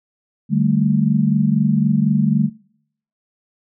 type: chord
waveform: sine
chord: D suspended fourth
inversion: none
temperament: equal with one note detuned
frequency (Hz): 150.35 / 196 / 220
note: D3 / G3 / A3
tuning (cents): +41 / 0 / 0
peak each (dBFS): -18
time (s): 0.49-2.5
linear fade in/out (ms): 50
effects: noise-tail reverb RT60 0.7 s tail -25 dB re dry